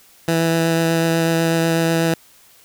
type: tone with vibrato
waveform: 15% pulse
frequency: 164.9 Hz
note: E3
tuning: 1 cent sharp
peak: -9 dBFS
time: 0.28-2.14 s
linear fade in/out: 2 ms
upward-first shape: triangle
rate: 8.1 Hz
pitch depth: 12 cents each way
effects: white hiss -50 dBFS RMS until 2.64 s